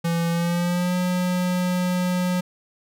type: tone with pitch glide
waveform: square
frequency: 168.5 to 180.59 Hz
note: E3 to F#3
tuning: +38 to -42 cents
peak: -21 dBFS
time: 0.04-2.41 s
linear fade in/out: 10 ms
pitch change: +120 cents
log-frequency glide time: 0.3-0.95 s
effects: none